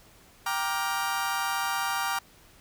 35% pulse chord, G minor seventh, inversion none, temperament just, 784 / 940.8 / 1176 / 1411.2 Hz, G5 / Bb5 / D6 / F6, 0 / +16 / +2 / +18 cents, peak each -31 dBFS, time 0.46-2.19 s, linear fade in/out 5 ms, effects pink hiss -56 dBFS RMS until 2.6 s

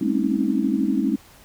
sine tone cluster, 201.5 / 221.9 / 264.5 / 276.8 / 319.1 Hz, G3 / A3 / C4 / C#4 / D#4, +48 / +15 / +19 / -2 / +44 cents, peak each -25 dBFS, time 0.01-1.16 s, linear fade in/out 5 ms, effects pink hiss -50 dBFS RMS until 1.44 s

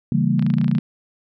sine chord, C# diminished seventh, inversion none, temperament equal with one note detuned, 138.59 / 164.81 / 196 / 229.1 Hz, C#3 / E3 / G3 / Bb3, 0 / 0 / 0 / -30 cents, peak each -21 dBFS, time 0.12-0.79 s, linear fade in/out 2 ms
clicks, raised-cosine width 0.3 ms, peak -19 dBFS, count 12, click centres 0.394 / 0.425 / 0.465 / 0.502 / 0.539 / 0.584 / 0.614 / 0.644 / 0.681 / 0.714 / 0.751 / 0.783 s
effects none

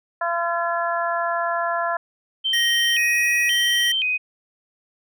harmonic tone, 340.7 Hz, F4, 43 cents flat, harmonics 2 / 3 / 4 / 5, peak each -24 / -26 / -27 / -28 dBFS, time 0.21-1.97 s, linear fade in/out 5 ms
sine tone with vibrato, 2794 Hz, F7, in tune, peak -19 dBFS, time 2.44-4.18 s, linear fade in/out 20 ms, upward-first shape square, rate 0.95 Hz, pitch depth 190 cents each way
square tone with pitch glide, 1881 to 1910.6 Hz, A#6 to A#6, +15 to +42 cents, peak -21 dBFS, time 2.53-3.92 s, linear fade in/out 5 ms, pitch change +27 cents, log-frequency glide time 2.97-3.35 s
effects none

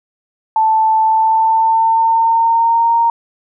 sine tone with pitch glide, 880 to 927.5 Hz, A5 to A#5, 0 to -9 cents, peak -9 dBFS, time 0.56-3.1 s, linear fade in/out 2 ms, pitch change +91 cents, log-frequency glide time 1.02-2.95 s, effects none

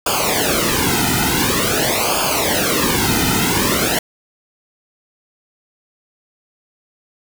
pink noise with flanger, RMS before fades -17 dBFS, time 0.06-3.99 s, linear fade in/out 5 ms, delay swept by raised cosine 0.51 to 1.81 ms, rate 0.47 Hz, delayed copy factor -0.95, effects none

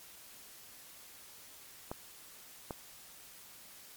clicks, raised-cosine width 1 ms, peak -24 dBFS, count 2, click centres 1.915 / 2.708 s, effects white hiss -54 dBFS RMS until 3.96 s + MP3 96 kbps

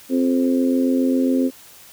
harmonic tone, 87.31 Hz, F2, in tune, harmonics 3 / 4 / 5 / 6, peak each -16 / -26 / -27 / -26 dBFS, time 0.09-1.51 s, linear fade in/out 50 ms, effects white hiss -45 dBFS RMS until 1.92 s

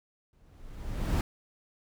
brown noise with exponential growth, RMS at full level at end -22 dBFS, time 0.33-1.21 s, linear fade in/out 1 ms, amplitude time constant 190 ms, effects none

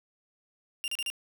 40% pulse tone bursts, 2794 Hz, F7, in tune, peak -29 dBFS, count 4, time 0.84-1.101 s, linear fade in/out 0 ms, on 39 ms, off 35 ms, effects none

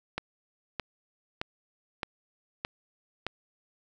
click train, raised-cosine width 0.3 ms, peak -15 dBFS, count 6, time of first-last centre 0.18-3.266 s, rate 1.62 Hz, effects none

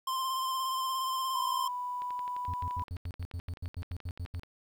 square tone with vibrato, 1046.5 Hz, C6, in tune, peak -31 dBFS, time 0.07-1.68 s, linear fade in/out 5 ms, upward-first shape sine, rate 17 Hz, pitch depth 24 cents each way
sine tone, 987.8 Hz, B5, in tune, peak -33 dBFS, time 1.35-2.84 s, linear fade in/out 5 ms
click train, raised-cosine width 0.3 ms, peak -32 dBFS, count 29, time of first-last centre 2.02-4.434 s, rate 11.6 Hz
triangle tone bursts, 87 Hz, F2, 6 cents flat, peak -32 dBFS, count 14, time 2.48-4.395 s, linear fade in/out 0 ms, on 56 ms, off 87 ms
effects 10-bit

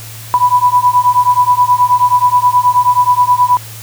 sine beating tone pair, 984 / 993.4 Hz, B5 / B5, -7 / +10 cents, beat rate 9.4 Hz, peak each -10 dBFS, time 0.34-3.57 s, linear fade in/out 0 ms, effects added 111 Hz sine -30 dBFS peak until 3.82 s + white hiss -32 dBFS RMS until 3.82 s

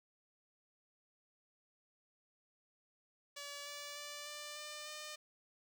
5% pulse tone with pitch steps, 573 / 579.3 / 585.7 / 592.2 / 598.7 / 605.3 Hz, D5 / D5 / D5 / D5 / D5 / D#5, -43 / -24 / -5 / +14 / +33 / -48 cents, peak -34 dBFS, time 3.36-5.16 s, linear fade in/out 10 ms, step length 300 ms, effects none

